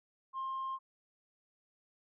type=tone; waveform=sine; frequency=1061 Hz; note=C6; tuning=24 cents sharp; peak=-34 dBFS; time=0.33-0.79 s; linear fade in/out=50 ms; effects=tanh soft clip ceiling -33 dBFS